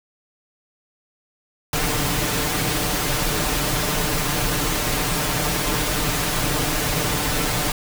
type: noise with comb filter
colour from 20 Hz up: pink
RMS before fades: -22 dBFS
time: 1.73-7.72 s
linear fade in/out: 2 ms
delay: 6.7 ms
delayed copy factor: +0.65
effects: none